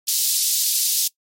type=high-pass noise; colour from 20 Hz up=pink; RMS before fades=-20 dBFS; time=0.07-1.08 s; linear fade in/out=10 ms; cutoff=4200 Hz; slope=24 dB/octave; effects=noise-tail reverb RT60 0.1 s tail -22 dB re dry + MP3 64 kbps